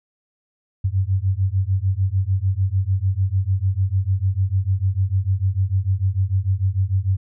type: beating tone pair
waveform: sine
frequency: 92.5 / 99.2 Hz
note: F#2 / G2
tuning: 0 / +21 cents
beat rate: 6.7 Hz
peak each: -20 dBFS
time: 0.84-7.17 s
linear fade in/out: 10 ms
effects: none